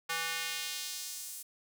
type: tone with high-pass filter sweep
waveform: square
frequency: 164.81 Hz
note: E3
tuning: in tune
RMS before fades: -38 dBFS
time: 0.09-1.43 s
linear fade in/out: 10 ms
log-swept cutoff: 1300 to 9600 Hz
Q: 1
effects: none